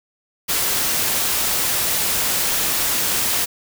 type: noise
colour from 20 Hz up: white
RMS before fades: -20 dBFS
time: 0.48-3.46 s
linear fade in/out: 20 ms
effects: none

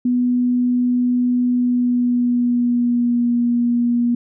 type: tone with pitch glide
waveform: sine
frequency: 246.6 to 239.3 Hz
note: B3 to A#3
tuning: -2 to +46 cents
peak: -14 dBFS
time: 0.05-4.15 s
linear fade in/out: 5 ms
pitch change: -52 cents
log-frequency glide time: 1.51-3.33 s
effects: none

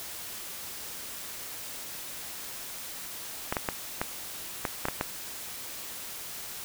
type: clicks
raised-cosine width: 0.5 ms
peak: -12 dBFS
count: 8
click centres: 3.525 / 3.568 / 3.688 / 4.015 / 4.652 / 4.854 / 4.885 / 5.011 s
effects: white hiss -40 dBFS RMS until 6.64 s

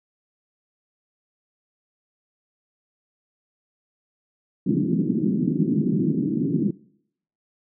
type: band-pass noise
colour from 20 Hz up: pink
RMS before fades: -22 dBFS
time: 4.66-6.71 s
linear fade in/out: 10 ms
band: 150 to 340 Hz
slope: 48 dB/octave
effects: noise-tail reverb RT60 0.7 s tail -22 dB re dry

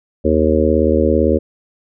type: harmonic tone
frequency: 77.78 Hz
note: D#2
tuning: in tune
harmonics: 1 / 3 / 4 / 5 / 6 / 7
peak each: -18 / -18 / -18 / -18 / -18 / -18 dBFS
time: 0.24-1.39 s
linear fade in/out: 20 ms
effects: none

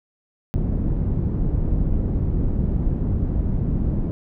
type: low-pass noise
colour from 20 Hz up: pink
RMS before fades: -21 dBFS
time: 0.54-4.11 s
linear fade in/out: 0 ms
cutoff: 220 Hz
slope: 12 dB/octave
effects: none

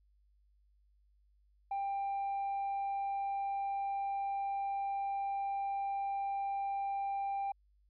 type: tone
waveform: sine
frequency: 792 Hz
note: G5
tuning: 18 cents sharp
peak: -31 dBFS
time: 1.71-7.52 s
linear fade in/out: 5 ms
effects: tanh soft clip ceiling -32 dBFS + added 50 Hz sine -66 dBFS peak until 7.89 s

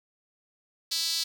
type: tone with high-pass filter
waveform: sawtooth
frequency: 329 Hz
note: E4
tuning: 3 cents flat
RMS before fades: -29 dBFS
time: 0.91-1.24 s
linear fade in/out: 10 ms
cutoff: 4400 Hz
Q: 4.2
effects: none

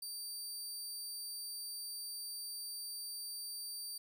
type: tone with amplitude modulation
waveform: 20% pulse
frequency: 4650 Hz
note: D8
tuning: 18 cents flat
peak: -35 dBFS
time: 0.02-3.98 s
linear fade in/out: 5 ms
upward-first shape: sine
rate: 263 Hz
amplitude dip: 25%
effects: none

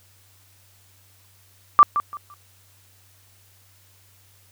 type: tone with echo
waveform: sine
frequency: 1174.7 Hz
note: D6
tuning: in tune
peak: -6 dBFS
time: 1.79-1.83 s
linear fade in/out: 0 ms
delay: 170 ms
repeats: 3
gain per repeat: -12 dB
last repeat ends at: 2.34 s
effects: added 96 Hz sine -57 dBFS peak until 4.51 s + white hiss -57 dBFS RMS until 4.51 s

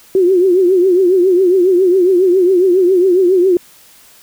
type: tone with vibrato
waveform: sine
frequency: 366.8 Hz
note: F#4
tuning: 15 cents flat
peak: -7 dBFS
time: 0.15-3.57 s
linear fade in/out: 2 ms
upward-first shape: triangle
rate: 7.3 Hz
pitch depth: 120 cents each way
effects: white hiss -44 dBFS RMS until 4.22 s

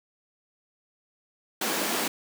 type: high-pass noise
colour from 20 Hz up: pink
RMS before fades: -28 dBFS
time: 1.61-2.08 s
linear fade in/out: 5 ms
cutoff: 190 Hz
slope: 48 dB/octave
effects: none

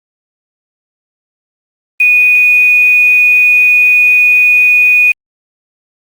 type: tone with quantisation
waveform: sine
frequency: 2474 Hz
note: D#7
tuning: 10 cents flat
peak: -4 dBFS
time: 2-5.12 s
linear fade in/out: 5 ms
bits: 5
effects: Opus 32 kbps

